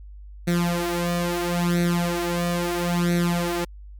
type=tone with flanger; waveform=sawtooth; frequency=173.6 Hz; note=F3; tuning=10 cents flat; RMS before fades=-23 dBFS; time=0.47-3.65 s; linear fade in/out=10 ms; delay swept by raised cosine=0.49 to 4.09 ms; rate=0.75 Hz; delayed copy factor=+0.85; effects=added 50 Hz sine -38 dBFS peak until 3.99 s + MP3 96 kbps